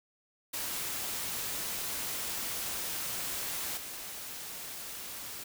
white noise with level steps, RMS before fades -36 / -42 dBFS, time 0.53-5.44 s, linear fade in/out 10 ms, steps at 3.77 s, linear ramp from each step 5 ms, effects none

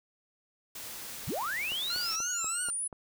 white noise, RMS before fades -42 dBFS, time 0.75-2.16 s, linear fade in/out 5 ms
sine linear sweep, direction up, 47.73 to 10200 Hz, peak -31 dBFS, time 1.27-2.88 s, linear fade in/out 10 ms
click train, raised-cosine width 1 ms, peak -30 dBFS, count 6, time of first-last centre 1.72-2.928 s, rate 4.14 Hz
sawtooth tone with vibrato, 1380 Hz, F6, 21 cents flat, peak -33 dBFS, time 1.9-2.7 s, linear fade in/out 0 ms, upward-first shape triangle, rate 3.1 Hz, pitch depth 120 cents each way
effects none

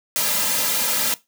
white noise with comb filter, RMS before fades -21 dBFS, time 0.16-1.14 s, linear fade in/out 0 ms, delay 2.7 ms, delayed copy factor -0.95, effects noise-tail reverb RT60 0.2 s tail -18 dB re dry + high-pass 200 Hz 12 dB/octave

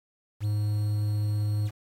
triangle tone with quantisation, 104.7 Hz, G#2, 15 cents sharp, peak -22 dBFS, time 0.4-1.71 s, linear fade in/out 50 ms, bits 8, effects AAC 48 kbps

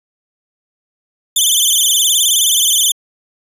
15% pulse tone with vibrato, 3300 Hz, G#7, 12 cents flat, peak -3 dBFS, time 1.36-2.92 s, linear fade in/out 5 ms, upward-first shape sine, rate 19 Hz, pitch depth 160 cents each way, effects resampled to 32000 Hz

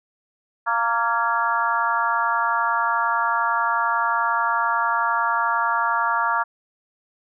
harmonic tone with a mistuned harmonic, 231.2 Hz, A#3, 14 cents flat, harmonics 3 / 4 / 5 / 6 / 7, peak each -29 / -23 / -24 / -24 / -28 dBFS, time 0.66-6.44 s, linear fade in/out 20 ms, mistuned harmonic 7, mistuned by +51 cents, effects none

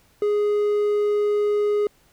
triangle tone, 415.3 Hz, G#4, in tune, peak -16 dBFS, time 0.22-1.87 s, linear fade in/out 2 ms, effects pink hiss -59 dBFS RMS until 2.12 s

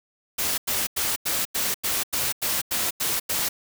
white noise bursts, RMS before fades -25 dBFS, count 11, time 0.38-3.49 s, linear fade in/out 10 ms, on 200 ms, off 91 ms, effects none

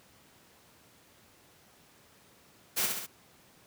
white noise with echo, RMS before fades -29 dBFS, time 2.76-2.87 s, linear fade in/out 20 ms, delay 66 ms, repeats 3, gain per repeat -4 dB, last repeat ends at 3.068 s, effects pink hiss -60 dBFS RMS until 3.66 s + high-pass 100 Hz 12 dB/octave

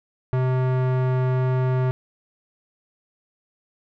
square tone with low-pass filter, 128.5 Hz, C3, 31 cents flat, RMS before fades -21 dBFS, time 0.33-1.91 s, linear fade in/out 0 ms, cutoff 1400 Hz, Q 0.74, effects none

